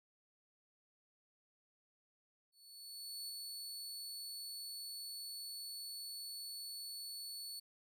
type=tone with ADSR envelope; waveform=sawtooth; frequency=4435 Hz; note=C#8; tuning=in tune; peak=-40 dBFS; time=2.52-7.6 s; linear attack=770 ms; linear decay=10 ms; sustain=-2 dB; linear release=10 ms; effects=none